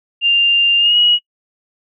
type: tone with pitch glide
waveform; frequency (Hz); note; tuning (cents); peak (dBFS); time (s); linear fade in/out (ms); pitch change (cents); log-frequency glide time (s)
sine; 2794 to 2904; F7 to F#7; 0 to -33; -9; 0.21-1.19; 50; +67; 0.78-0.97
effects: noise-tail reverb RT60 0.1 s tail -21 dB re dry